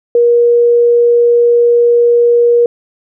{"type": "tone", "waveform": "sine", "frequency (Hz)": 475.6, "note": "A#4", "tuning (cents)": 35, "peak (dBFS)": -5, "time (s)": [0.15, 2.66], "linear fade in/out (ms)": 2, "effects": []}